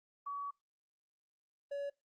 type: tone pair in turn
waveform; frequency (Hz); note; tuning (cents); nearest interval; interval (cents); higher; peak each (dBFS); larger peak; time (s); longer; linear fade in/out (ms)
sine / triangle; 1134 / 566; C#6 / C#5; +39 / +36; octave; 1203; first; -38 / -35; second; 0.26-0.51 / 1.71-1.9; first; 10
effects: noise-tail reverb RT60 0.2 s tail -25 dB re dry + Opus 32 kbps